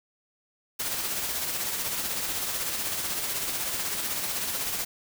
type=noise with tremolo; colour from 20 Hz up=white; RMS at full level=-29 dBFS; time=0.79-4.85 s; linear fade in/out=10 ms; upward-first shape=sine; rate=16 Hz; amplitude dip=35%; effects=none